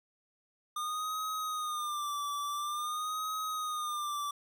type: tone with vibrato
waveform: square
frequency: 1211 Hz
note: D#6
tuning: 47 cents flat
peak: -34 dBFS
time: 0.76-4.31 s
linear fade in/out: 5 ms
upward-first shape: sine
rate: 0.48 Hz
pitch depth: 77 cents each way
effects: none